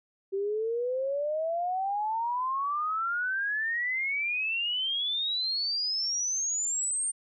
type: exponential sweep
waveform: sine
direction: up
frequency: 384.6 to 8880 Hz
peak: -27 dBFS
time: 0.32-7.12 s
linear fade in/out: 20 ms
effects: none